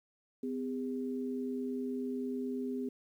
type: tone pair together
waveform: sine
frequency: 254.3 / 405 Hz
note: C4 / G#4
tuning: -49 / -43 cents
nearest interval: minor sixth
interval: 806 cents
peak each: -35 / -39 dBFS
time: 0.43-2.89 s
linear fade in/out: 5 ms
effects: 11-bit